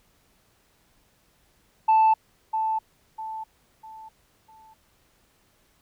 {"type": "tone with echo", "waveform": "sine", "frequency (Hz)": 880, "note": "A5", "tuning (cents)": 0, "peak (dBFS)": -13, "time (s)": [1.88, 2.14], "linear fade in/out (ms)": 10, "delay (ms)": 650, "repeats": 4, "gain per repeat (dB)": -9, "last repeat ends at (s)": 4.74, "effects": ["tanh soft clip ceiling -13 dBFS", "pink hiss -64 dBFS RMS until 5.81 s"]}